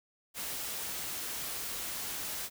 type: noise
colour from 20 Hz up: white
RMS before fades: -38 dBFS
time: 0.34-2.5 s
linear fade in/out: 50 ms
effects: none